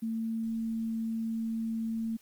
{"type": "tone", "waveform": "sine", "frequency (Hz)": 225.3, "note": "A3", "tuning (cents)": 41, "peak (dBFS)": -30, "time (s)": [0.02, 2.17], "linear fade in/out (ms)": 10, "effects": ["white hiss -63 dBFS RMS until 2.21 s", "Opus 24 kbps"]}